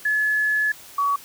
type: tone pair in turn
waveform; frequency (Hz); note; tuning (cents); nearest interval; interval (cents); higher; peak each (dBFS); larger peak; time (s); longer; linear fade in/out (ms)
sine; 1711 / 1131.5; A6 / C#6; -49 / +35; perfect fifth; 716; first; -18; neither; 0.05-0.72 / 0.98-1.16; first; 5
effects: white hiss -44 dBFS RMS until 1.24 s